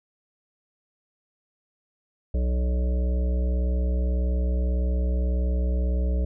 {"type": "harmonic tone", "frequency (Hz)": 61.74, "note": "B1", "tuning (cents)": 0, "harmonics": [1, 3, 5, 7, 9, 10], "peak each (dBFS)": [-21, -34, -40, -39, -39, -43], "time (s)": [2.34, 6.25], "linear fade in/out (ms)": 5, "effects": []}